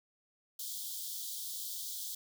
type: high-pass noise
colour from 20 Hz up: white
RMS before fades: -41 dBFS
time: 0.59-2.15 s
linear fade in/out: 5 ms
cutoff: 3200 Hz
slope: 96 dB/octave
effects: none